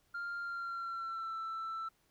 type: tone with pitch glide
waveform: sine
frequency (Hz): 1396.9 to 1329.2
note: F6 to E6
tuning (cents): 0 to +14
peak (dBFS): -35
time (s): 0.14-1.89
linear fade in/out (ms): 10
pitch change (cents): -86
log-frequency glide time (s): 0.4-1.36
effects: tanh soft clip ceiling -36 dBFS + pink hiss -73 dBFS RMS until 2.1 s